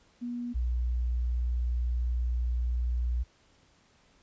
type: tone pair in turn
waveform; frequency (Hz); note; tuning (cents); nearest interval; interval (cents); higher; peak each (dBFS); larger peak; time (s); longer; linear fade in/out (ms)
sine; 241.3 / 60.33; B3 / B1; -40 / -40; 2 octaves; 2400; first; -32 / -26; second; 0.21-0.54 / 0.54-3.24; second; 20
effects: pink hiss -64 dBFS RMS until 4.22 s + resampled to 16000 Hz